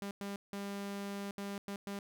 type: tone bursts at uneven times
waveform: sawtooth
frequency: 200 Hz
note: G3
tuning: 35 cents sharp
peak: -35 dBFS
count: 6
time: 0.02-0.11 / 0.21-0.36 / 0.53-1.31 / 1.38-1.58 / 1.68-1.76 / 1.87-1.99 s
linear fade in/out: 0 ms
effects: none